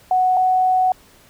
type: tone pair in turn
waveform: sine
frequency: 740 / 742.7 Hz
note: F#5 / F#5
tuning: 0 / +6 cents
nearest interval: unison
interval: 6 cents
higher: second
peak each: -13 dBFS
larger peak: neither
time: 0.11-0.37 / 0.37-0.92 s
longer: second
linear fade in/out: 2 ms
effects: pink hiss -50 dBFS RMS until 1.29 s